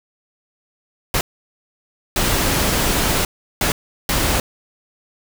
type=noise bursts at uneven times; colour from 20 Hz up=pink; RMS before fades=-18 dBFS; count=4; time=1.14-1.21 / 2.16-3.25 / 3.61-3.72 / 4.09-4.4 s; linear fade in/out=2 ms; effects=none